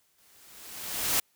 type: noise with exponential growth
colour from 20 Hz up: white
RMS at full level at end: -24 dBFS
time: 0.18-1.2 s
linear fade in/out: 5 ms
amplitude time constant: 220 ms
effects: white hiss -69 dBFS RMS until 1.35 s